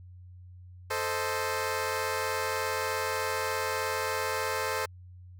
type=chord; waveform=15% pulse; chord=A diminished; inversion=none; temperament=equal; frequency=440 / 523.3 / 622.3 Hz; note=A4 / C5 / Eb5; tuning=0 / 0 / 0 cents; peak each=-26 / -26 / -31 dBFS; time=0.9-4.86 s; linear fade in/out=10 ms; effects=added 90 Hz sine -46 dBFS peak until 5.39 s